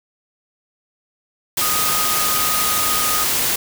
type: tone in noise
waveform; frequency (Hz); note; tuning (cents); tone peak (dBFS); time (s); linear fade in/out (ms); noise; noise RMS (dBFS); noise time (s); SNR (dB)
sine; 1244.5; D#6; 0; -23; 1.61-3.24; 5; white; -19; 1.57-3.56; -7
effects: none